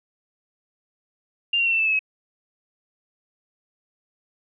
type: tone with pitch steps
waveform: sine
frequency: 2794 / 2754 / 2714 / 2676 / 2637 / 2599 / 2562 Hz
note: F7 / F7 / E7 / E7 / E7 / E7 / E7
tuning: 0 / -25 / +50 / +25 / 0 / -25 / -50 cents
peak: -18 dBFS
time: 1.53-1.992 s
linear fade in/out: 5 ms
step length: 66 ms
effects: none